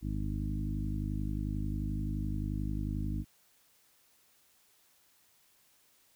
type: harmonic tone with a mistuned harmonic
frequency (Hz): 51.4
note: G#1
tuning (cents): -17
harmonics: 1 / 2 / 3 / 4 / 5 / 6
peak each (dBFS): -35 / -38 / -40 / -41 / -42 / -43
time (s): 0.01-3.25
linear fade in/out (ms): 50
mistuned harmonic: 1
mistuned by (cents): +25
effects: white hiss -67 dBFS RMS until 6.15 s